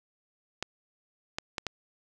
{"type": "clicks", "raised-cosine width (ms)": 0.2, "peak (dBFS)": -14, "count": 4, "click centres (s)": [0.626, 1.385, 1.582, 1.667], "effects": []}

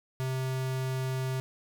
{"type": "tone", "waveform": "square", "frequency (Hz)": 130.7, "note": "C3", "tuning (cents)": -1, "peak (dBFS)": -30, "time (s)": [0.2, 1.4], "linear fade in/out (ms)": 0, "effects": []}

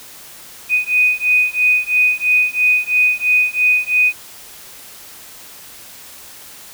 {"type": "beating tone pair", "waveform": "sine", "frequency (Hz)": [2489, 2492], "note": ["D#7", "D#7"], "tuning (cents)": [0, 2], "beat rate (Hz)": 3, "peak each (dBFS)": -15, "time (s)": [0.69, 4.13], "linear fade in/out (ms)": 50, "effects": ["white hiss -38 dBFS RMS until 6.73 s"]}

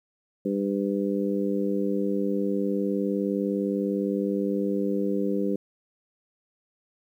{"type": "harmonic tone", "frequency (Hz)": 99.7, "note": "G2", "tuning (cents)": 30, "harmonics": [2, 3, 4, 5], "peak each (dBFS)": [-27, -29, -30, -31], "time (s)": [0.45, 5.56], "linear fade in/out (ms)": 5, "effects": ["10-bit"]}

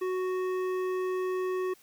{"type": "tone with hard clipping", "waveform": "triangle", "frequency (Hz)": 370, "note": "F#4", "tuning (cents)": 0, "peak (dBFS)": -30, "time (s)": [0.01, 1.74], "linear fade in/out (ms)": 10, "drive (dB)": 15, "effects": ["white hiss -60 dBFS RMS until 1.82 s"]}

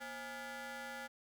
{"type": "ring-modulated tone", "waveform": "20% pulse", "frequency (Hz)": 293.7, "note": "D4", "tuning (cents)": 0, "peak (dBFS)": -36, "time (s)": [0, 1.08], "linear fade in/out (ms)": 20, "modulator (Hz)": 1120, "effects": ["high-pass 100 Hz 12 dB/octave"]}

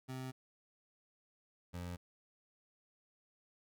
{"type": "tone pair in turn", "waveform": "25% pulse", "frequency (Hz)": [130, 88.15], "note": ["C3", "F2"], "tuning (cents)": [-11, 17], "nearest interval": "perfect fifth", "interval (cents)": 672, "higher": "first", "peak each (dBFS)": [-38, -38], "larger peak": "neither", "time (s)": [[0.08, 0.32], [1.73, 1.97]], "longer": "neither", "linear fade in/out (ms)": 20, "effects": []}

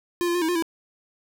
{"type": "tone with pitch steps", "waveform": "square", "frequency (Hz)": [349.7, 345.2, 354.1, 320.2, 354.1, 330], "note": ["F4", "F4", "F4", "D#4", "F4", "E4"], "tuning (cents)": [2, -20, 24, 50, 24, 2], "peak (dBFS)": -22, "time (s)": [0.21, 0.624], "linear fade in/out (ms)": 0, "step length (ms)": 69, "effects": []}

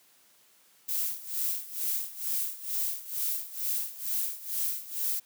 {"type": "noise with tremolo", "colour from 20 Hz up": "violet", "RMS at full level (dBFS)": -29, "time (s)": [0.88, 5.2], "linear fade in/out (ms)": 10, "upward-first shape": "sine", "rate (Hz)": 2.2, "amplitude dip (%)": 85, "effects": ["white hiss -62 dBFS RMS until 5.25 s", "high-pass 150 Hz 12 dB/octave"]}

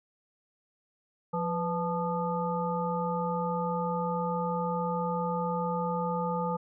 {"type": "harmonic tone with a mistuned harmonic", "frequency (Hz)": 174.61, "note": "F3", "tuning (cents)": 0, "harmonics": [1, 3, 5, 7], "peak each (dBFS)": [-32, -33, -33, -36], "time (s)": [1.33, 6.57], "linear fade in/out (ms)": 10, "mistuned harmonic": 3, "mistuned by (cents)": -83, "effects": []}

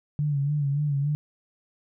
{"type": "tone with vibrato", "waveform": "sine", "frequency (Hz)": 144.1, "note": "D3", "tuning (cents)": -33, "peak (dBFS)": -22, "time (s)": [0.19, 1.15], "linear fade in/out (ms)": 0, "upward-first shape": "sine", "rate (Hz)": 3.5, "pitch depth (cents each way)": 65, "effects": []}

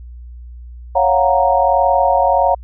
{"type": "chord", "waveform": "sine", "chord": "Gb major seventh", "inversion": "second", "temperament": "equal", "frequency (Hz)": [554.4, 698.5, 740, 932.3], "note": ["Db5", "F5", "Gb5", "Bb5"], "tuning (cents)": [0, 0, 0, 0], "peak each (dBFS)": -16, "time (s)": [0.95, 2.55], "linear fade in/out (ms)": 10, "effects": ["added 60 Hz sine -31 dBFS peak until 2.63 s"]}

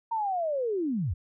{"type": "linear sweep", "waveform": "sine", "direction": "down", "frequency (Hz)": [932.3, 67.6], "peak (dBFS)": -26, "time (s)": [0.11, 1.14], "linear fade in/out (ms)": 10, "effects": []}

